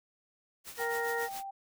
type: noise with tremolo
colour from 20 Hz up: white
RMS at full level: -42 dBFS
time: 0.64-1.44 s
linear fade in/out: 50 ms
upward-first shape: triangle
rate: 7.2 Hz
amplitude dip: 75%
type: harmonic tone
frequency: 467.3 Hz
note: A#4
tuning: 4 cents sharp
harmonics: 1 / 2 / 3 / 4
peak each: -34 / -40 / -41 / -35 dBFS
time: 0.77-1.29 s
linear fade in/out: 50 ms
type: tone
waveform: sine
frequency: 784 Hz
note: G5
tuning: in tune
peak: -38 dBFS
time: 0.79-1.51 s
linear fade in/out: 10 ms
effects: none